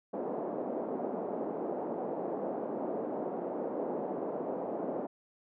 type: band-pass noise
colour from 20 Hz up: white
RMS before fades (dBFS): -36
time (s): 0.13-5.07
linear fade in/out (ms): 10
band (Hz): 220 to 670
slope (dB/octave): 24
effects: none